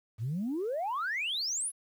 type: exponential sweep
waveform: sine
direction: up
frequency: 101.2 to 11175 Hz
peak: -29 dBFS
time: 0.18-1.72 s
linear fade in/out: 50 ms
effects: tanh soft clip ceiling -27 dBFS + 10-bit